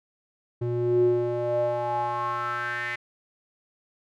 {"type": "tone with band-pass filter sweep", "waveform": "square", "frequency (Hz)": 120, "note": "B2", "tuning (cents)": -49, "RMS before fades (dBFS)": -26, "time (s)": [0.61, 2.96], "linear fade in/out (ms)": 10, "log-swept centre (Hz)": [250, 2000], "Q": 5.6, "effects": []}